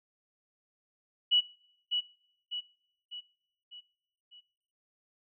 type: tone with echo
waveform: sine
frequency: 2939 Hz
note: F#7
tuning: 12 cents flat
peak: -21 dBFS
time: 1.31-1.41 s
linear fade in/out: 20 ms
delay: 600 ms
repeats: 5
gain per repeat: -6 dB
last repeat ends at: 4.41 s
effects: noise-tail reverb RT60 0.8 s tail -22 dB re dry